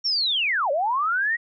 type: linear two-way sweep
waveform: sine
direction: down then up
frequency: 5620 to 530 to 1926 Hz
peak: -20 dBFS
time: 0.04-1.37 s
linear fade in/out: 20 ms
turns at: 0.71 s
effects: none